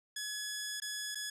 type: tone with dropouts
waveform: 10% pulse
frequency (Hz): 1692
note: G#6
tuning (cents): +32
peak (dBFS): -28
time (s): 0.16-1.3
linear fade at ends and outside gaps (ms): 5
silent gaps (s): 0.801-0.819 / 1.148-1.154
effects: low-pass 11000 Hz 12 dB/octave